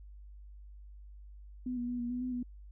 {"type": "tone with pitch steps", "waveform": "sine", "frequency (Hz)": [250.5, 241.8, 245.1, 239.4, 247.2, 252.7, 245.5], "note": ["B3", "B3", "B3", "A#3", "B3", "B3", "B3"], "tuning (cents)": [25, -36, -13, 46, 2, 40, -10], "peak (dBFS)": -33, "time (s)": [1.66, 2.43], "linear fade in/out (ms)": 5, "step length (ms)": 110, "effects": ["added 50 Hz sine -48 dBFS peak until 2.71 s"]}